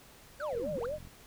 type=tone with vibrato; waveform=sine; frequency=534 Hz; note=C5; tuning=35 cents sharp; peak=-33 dBFS; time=0.39-0.99 s; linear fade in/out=50 ms; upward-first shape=sine; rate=4 Hz; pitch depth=240 cents each way
type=exponential two-way sweep; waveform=triangle; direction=down then up; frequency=1599 to 143.8 to 1599 Hz; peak=-37 dBFS; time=0.4-0.86 s; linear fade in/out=2 ms; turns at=0.74 s
type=click train; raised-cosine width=5 ms; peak=-38 dBFS; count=25; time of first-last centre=0.53-1.073 s; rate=44.2 Hz
effects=pink hiss -56 dBFS RMS until 1.26 s